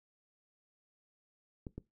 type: clicks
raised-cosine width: 3 ms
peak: -29 dBFS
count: 2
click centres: 1.668 / 1.78 s
effects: noise-tail reverb RT60 0.2 s tail -19 dB re dry